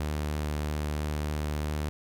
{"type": "tone with vibrato", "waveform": "sawtooth", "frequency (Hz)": 75.1, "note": "D2", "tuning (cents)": 39, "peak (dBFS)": -25, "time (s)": [0, 1.89], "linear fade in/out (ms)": 0, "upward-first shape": "triangle", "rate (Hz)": 3.1, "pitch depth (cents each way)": 9, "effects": []}